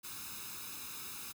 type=noise with comb filter; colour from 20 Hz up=white; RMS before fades=-45 dBFS; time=0.03-1.33 s; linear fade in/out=20 ms; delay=0.78 ms; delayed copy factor=+0.7; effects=high-pass 60 Hz 12 dB/octave